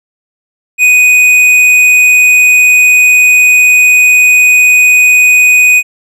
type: tone with tanh clipping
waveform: sine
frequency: 2489 Hz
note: D#7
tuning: in tune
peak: -4 dBFS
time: 0.78-5.83 s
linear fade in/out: 50 ms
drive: 10 dB
effects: none